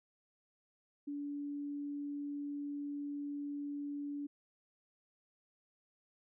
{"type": "tone", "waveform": "sine", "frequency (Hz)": 287.7, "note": "D4", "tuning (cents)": -36, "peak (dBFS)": -38, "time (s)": [1.07, 4.27], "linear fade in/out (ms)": 10, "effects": []}